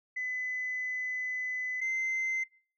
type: tone pair in turn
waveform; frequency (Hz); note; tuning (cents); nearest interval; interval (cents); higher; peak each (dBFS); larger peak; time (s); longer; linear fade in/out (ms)
sine; 2010 / 2071; B6 / C7; +30 / -18; minor second; 52; second; -31 / -27; second; 0.16-1.81 / 1.81-2.44; first; 10
effects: noise-tail reverb RT60 0.5 s tail -26 dB re dry + tanh soft clip ceiling -27 dBFS